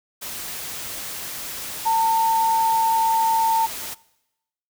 sine tone in noise, 900 Hz, A5, 39 cents sharp, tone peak -16 dBFS, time 1.85-3.67 s, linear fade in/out 20 ms, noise white, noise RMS -32 dBFS, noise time 0.21-3.95 s, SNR +13 dB, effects noise-tail reverb RT60 0.9 s tail -21 dB re dry

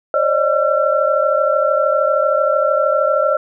sine tone cluster, 540 / 587 / 620 / 1355 Hz, C#5 / D5 / D#5 / E6, -45 / -1 / -6 / +47 cents, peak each -18 dBFS, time 0.14-3.37 s, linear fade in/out 2 ms, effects none

